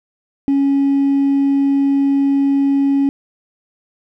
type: tone with hard clipping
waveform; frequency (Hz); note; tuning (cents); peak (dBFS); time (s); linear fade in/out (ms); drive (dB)
triangle; 277.2; C#4; 0; -11; 0.48-3.09; 0; 2
effects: none

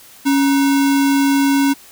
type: tone with sample-and-hold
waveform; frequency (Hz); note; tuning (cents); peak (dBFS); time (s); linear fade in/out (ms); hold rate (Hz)
sine; 277.2; C#4; 0; -11; 0.25-1.74; 20; 1225
effects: white hiss -43 dBFS RMS until 1.91 s

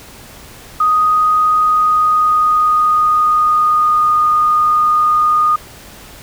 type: tone with pitch glide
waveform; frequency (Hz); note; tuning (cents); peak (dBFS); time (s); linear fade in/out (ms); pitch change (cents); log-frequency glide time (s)
sine; 1246 to 1227.4; D#6 to D#6; +2 to -24; -9; 0.8-5.56; 5; -26; 1.57-4.2
effects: pink hiss -37 dBFS RMS until 6.22 s

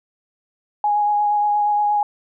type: tone with vibrato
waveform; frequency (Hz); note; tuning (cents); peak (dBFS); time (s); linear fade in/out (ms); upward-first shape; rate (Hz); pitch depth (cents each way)
sine; 830.6; G#5; 0; -15; 0.84-2.03; 2; sine; 8.5; 14
effects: none

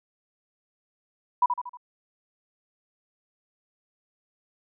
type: tone with echo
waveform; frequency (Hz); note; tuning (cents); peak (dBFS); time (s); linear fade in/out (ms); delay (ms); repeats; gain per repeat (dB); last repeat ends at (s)
sine; 982; B5; -10; -16; 1.42-1.46; 5; 78; 4; -6; 1.772
effects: none

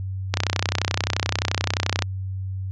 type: click train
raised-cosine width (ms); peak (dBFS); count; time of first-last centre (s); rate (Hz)
0.2; -3; 54; 0.34-2.023; 31.5
effects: added 95 Hz sine -26 dBFS peak until 2.71 s + resampled to 16000 Hz

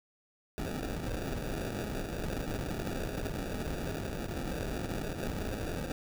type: noise with sample-and-hold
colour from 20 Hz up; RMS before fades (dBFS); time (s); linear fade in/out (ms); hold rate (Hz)
pink; -36; 0.58-5.92; 0; 1050
effects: none

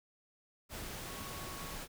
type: tone in noise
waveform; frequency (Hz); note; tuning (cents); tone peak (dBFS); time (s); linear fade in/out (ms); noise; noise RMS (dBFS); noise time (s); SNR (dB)
sine; 1108.7; C#6; 0; -51; 1.05-1.79; 50; pink; -44; 0.69-1.88; -10
effects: none

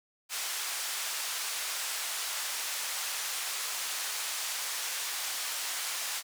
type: band-pass noise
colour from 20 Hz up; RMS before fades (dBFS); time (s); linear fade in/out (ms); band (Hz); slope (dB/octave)
white; -35; 0.29-6.23; 50; 840 to 9500; 12
effects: none

